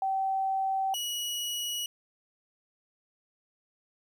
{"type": "tone pair in turn", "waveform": ["sine", "sawtooth"], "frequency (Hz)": [771, 2917], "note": ["G5", "F#7"], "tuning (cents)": [-29, -25], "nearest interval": "octave + major seventh", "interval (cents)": 2304, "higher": "second", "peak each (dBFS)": [-26, -28], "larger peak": "first", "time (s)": [[0.02, 0.94], [0.94, 1.86]], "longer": "neither", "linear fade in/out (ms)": 2, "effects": ["11-bit"]}